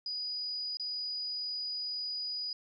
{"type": "tone with dropouts", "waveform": "sine", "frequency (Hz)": 4929, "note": "D#8", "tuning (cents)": -17, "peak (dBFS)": -34, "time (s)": [0.06, 2.53], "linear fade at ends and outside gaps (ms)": 2, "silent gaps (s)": [0.771, 0.797], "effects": []}